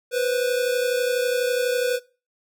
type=tone pair together; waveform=square; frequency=491.2 / 523.3 Hz; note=B4 / C5; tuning=-9 / 0 cents; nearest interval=minor second; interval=109 cents; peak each=-22 / -28 dBFS; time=0.11-2 s; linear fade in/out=50 ms; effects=noise-tail reverb RT60 0.3 s tail -19 dB re dry